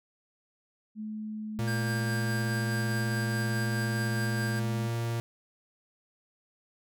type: tone with pitch glide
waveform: sine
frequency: 215 to 213.4 Hz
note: A3 to G#3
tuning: -40 to +47 cents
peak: -34 dBFS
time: 0.95-4.9 s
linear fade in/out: 50 ms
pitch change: -13 cents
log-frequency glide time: 4.16-4.69 s
type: tone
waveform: 45% pulse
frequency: 116.54 Hz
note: A#2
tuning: in tune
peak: -29 dBFS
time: 1.59-5.2 s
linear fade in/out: 0 ms
type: tone with tremolo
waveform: square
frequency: 1596 Hz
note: G6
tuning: 31 cents sharp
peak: -34 dBFS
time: 1.67-4.6 s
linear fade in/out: 10 ms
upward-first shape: sine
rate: 4.8 Hz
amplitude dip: 30%
effects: none